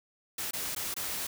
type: noise with dropouts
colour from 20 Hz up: white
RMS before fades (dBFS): -35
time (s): 0.38-1.27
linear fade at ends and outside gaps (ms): 5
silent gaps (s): 0.51-0.533 / 0.75-0.762 / 0.942-0.964
effects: none